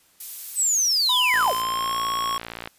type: noise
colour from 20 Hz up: violet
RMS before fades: -32 dBFS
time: 0.2-1.62 s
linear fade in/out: 5 ms
type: linear sweep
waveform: sine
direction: down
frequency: 8270 to 333.9 Hz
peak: -18 dBFS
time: 0.55-1.54 s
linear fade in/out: 50 ms
type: tone with pitch glide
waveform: square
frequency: 1000 to 1096.8 Hz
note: B5 to C#6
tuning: +21 to -19 cents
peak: -24 dBFS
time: 1.09-2.38 s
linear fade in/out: 5 ms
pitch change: +160 cents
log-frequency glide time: 1.29-2.02 s
type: click train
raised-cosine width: 0.3 ms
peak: -16 dBFS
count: 78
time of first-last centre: 1.34-2.674 s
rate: 57.7 Hz
effects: white hiss -59 dBFS RMS until 2.78 s + resampled to 32000 Hz